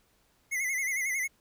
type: tone with vibrato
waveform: square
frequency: 2087 Hz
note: C7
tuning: 5 cents flat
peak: -29 dBFS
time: 0.51-1.28 s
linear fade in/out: 20 ms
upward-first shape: sine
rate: 11 Hz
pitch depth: 91 cents each way
effects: pink hiss -68 dBFS RMS until 1.4 s